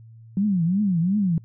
sine tone with vibrato, 186 Hz, F#3, 9 cents sharp, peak -18 dBFS, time 0.37-1.38 s, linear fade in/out 2 ms, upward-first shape triangle, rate 2.8 Hz, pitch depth 260 cents each way, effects noise-tail reverb RT60 0.1 s tail -26 dB re dry + added 113 Hz sine -43 dBFS peak until 1.44 s

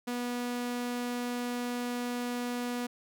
sawtooth tone, 243.7 Hz, B3, 23 cents flat, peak -28 dBFS, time 0.07-2.87 s, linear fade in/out 10 ms, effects none

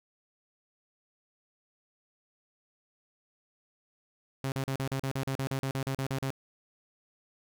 sawtooth tone bursts, 134.6 Hz, C3, 49 cents sharp, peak -26 dBFS, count 16, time 4.44-6.304 s, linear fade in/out 0 ms, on 79 ms, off 40 ms, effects none

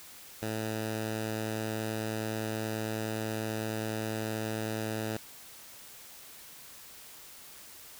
10% pulse tone, 109.4 Hz, A2, 9 cents flat, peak -24 dBFS, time 0.42-5.17 s, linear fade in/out 5 ms, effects white hiss -50 dBFS RMS until 7.99 s

